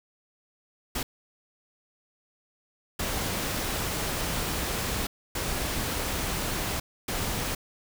pink noise bursts at uneven times, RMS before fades -30 dBFS, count 4, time 0.95-1.03 / 2.99-5.07 / 5.35-6.8 / 7.08-7.55 s, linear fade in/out 5 ms, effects none

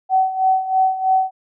sine tone with tremolo, 757 Hz, F#5, 39 cents sharp, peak -11 dBFS, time 0.09-1.31 s, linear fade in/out 50 ms, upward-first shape sine, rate 3.1 Hz, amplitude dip 75%, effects none

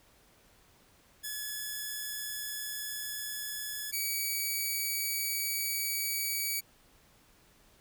5% pulse tone pair in turn, 1707 / 2279 Hz, G#6 / C#7, +47 / +47 cents, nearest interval perfect fourth, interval 500 cents, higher second, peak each -25 / -21 dBFS, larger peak second, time 1.23-3.92 / 3.92-6.61 s, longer neither, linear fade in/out 20 ms, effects pink hiss -63 dBFS RMS until 7.8 s

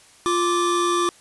square tone pair together, 349.2 / 1171.2 Hz, F4 / D6, 0 / -5 cents, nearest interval octave + major sixth, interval 2095 cents, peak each -22 dBFS, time 0.26-1.09 s, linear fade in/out 0 ms, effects white hiss -51 dBFS RMS until 1.2 s + resampled to 24000 Hz

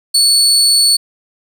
30% pulse tone, 4435 Hz, C#8, in tune, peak -5 dBFS, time 0.14-0.97 s, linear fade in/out 10 ms, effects none

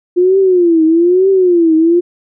sine tone with vibrato, 350.8 Hz, F4, 8 cents sharp, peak -6 dBFS, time 0.16-2.01 s, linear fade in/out 20 ms, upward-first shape triangle, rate 1.1 Hz, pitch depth 190 cents each way, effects none

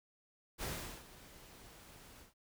pink noise with ADSR envelope, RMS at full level -40 dBFS, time 0.58-2.34 s, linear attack 49 ms, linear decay 400 ms, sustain -17 dB, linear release 140 ms, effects none

